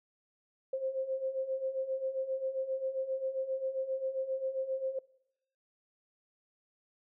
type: beating tone pair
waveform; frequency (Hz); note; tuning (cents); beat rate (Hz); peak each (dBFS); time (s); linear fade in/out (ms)
sine; 523.3 / 530.8; C5 / C5; 0 / +25; 7.5; -38 / -33; 0.73-4.99; 5
effects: noise-tail reverb RT60 0.8 s tail -23 dB re dry